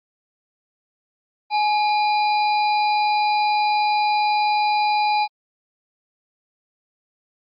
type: harmonic tone with a mistuned harmonic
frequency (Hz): 806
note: G5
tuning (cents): +48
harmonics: 1 / 3 / 5 / 6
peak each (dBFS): -17 / -27 / -31 / -33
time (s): 1.5-5.28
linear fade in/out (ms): 50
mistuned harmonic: 1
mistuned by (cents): +73
effects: Opus 24 kbps